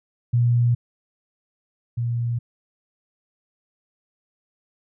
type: tone pair in turn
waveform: sine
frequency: 120 / 118.62 Hz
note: B2 / A#2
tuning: -49 / +31 cents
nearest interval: unison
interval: 20 cents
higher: first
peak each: -15 / -21 dBFS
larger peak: first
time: 0.33-0.75 / 1.97-2.39 s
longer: neither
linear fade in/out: 10 ms
effects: none